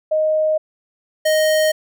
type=tone pair in turn; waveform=sine / square; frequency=622.3 / 622.3 Hz; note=D#5 / D#5; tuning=0 / 0 cents; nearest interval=unison; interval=0 cents; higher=neither; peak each=-14 dBFS; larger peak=neither; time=0.11-0.58 / 1.25-1.72 s; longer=neither; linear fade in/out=10 ms; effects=none